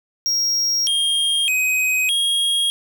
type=tone with pitch steps; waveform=square; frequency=5600 / 3227 / 2518 / 3271 Hz; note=F8 / G7 / D#7 / G#7; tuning=+4 / +50 / +20 / -27 cents; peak=-17 dBFS; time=0.26-2.7 s; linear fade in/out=0 ms; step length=610 ms; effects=none